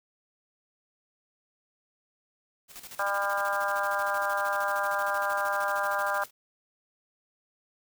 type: noise with tremolo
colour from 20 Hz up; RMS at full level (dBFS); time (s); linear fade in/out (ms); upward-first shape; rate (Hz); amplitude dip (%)
white; -43; 2.68-6.31; 50; square; 13; 65
type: harmonic tone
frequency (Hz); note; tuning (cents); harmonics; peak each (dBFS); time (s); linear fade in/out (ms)
200; G3; +35; 3 / 4 / 5 / 6 / 7 / 8; -33 / -33 / -33 / -33 / -33 / -33; 2.99-6.24; 5
effects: none